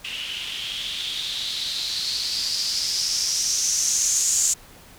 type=noise with low-pass filter sweep; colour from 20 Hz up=violet; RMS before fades=-25 dBFS; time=0.04-4.54 s; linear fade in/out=10 ms; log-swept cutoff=2800 to 7200 Hz; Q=5.6; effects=pink hiss -48 dBFS RMS until 4.98 s